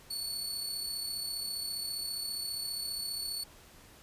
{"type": "tone with amplitude modulation", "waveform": "sawtooth", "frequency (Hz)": 4435, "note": "C#8", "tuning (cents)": 0, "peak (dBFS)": -30, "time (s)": [0.1, 3.44], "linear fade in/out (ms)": 10, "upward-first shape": "sine", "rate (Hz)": 34.9, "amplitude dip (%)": 40, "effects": ["pink hiss -56 dBFS RMS until 4.02 s", "resampled to 32000 Hz"]}